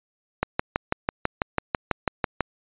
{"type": "click train", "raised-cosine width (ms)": 0.5, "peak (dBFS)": -6, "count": 13, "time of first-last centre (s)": [0.43, 2.407], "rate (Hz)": 6.07, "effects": ["resampled to 8000 Hz"]}